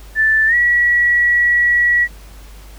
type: tone with pitch glide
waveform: sine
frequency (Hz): 1760 to 1930.4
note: A6 to B6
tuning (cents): 0 to -40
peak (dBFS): -10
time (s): 0.15-2.08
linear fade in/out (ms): 50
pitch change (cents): +160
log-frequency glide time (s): 0.47-0.55
effects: added 50 Hz sine -35 dBFS peak until 2.78 s + pink hiss -44 dBFS RMS until 2.78 s